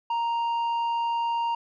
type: tone with tanh clipping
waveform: triangle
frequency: 932.3 Hz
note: A#5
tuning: in tune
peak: -25 dBFS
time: 0.1-1.55 s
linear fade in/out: 5 ms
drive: 10 dB
effects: none